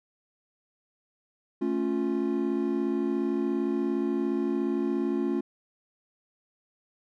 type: chord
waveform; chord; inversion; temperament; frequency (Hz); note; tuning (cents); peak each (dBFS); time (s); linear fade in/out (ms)
triangle; A augmented; none; equal with one note detuned; 220 / 277.2 / 351; A3 / C#4 / E#4; 0 / 0 / +9; -29 / -27 / -27; 1.61-5.41; 10
effects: none